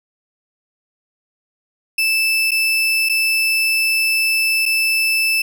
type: tone with dropouts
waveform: 35% pulse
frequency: 2637 Hz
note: E7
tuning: in tune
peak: -13 dBFS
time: 1.98-5.42 s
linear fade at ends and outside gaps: 5 ms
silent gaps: 2.509-2.516 / 3.089-3.095 / 4.656-4.66 s
effects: none